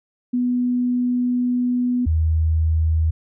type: tone pair in turn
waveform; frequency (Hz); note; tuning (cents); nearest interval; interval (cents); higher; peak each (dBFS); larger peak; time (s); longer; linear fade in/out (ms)
sine; 246.7 / 79.89; B3 / D#2; -2 / +46; octave + minor sixth; 1952; first; -17 / -15; second; 0.33-2.06 / 2.06-3.11; first; 10
effects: none